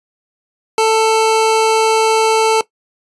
25% pulse tone, 442.7 Hz, A4, 11 cents sharp, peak -6 dBFS, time 0.78-2.61 s, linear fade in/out 2 ms, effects noise-tail reverb RT60 0.1 s tail -18 dB re dry + resampled to 24000 Hz

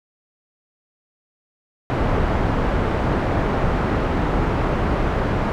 pink low-pass noise, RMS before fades -20 dBFS, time 1.9-5.52 s, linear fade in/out 0 ms, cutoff 1300 Hz, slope 12 dB/octave, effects none

